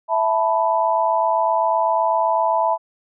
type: chord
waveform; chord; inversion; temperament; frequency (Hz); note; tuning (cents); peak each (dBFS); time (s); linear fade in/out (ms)
sine; E suspended fourth; none; equal; 659.3 / 880 / 987.8; E5 / A5 / B5; 0 / 0 / 0; -20; 0.08-2.78; 50
effects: none